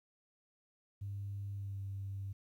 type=tone with pitch glide; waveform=sine; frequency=100 to 98.17 Hz; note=G2 to G2; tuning=+35 to +3 cents; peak=-38 dBFS; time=1.01-2.33 s; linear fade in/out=10 ms; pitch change=-32 cents; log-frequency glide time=1.54-1.8 s; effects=tanh soft clip ceiling -34 dBFS + 12-bit